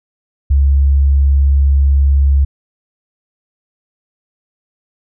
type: tone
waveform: sine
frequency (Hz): 69.3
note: C#2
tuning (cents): 0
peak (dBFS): -7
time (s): 0.5-2.45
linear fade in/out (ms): 10
effects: none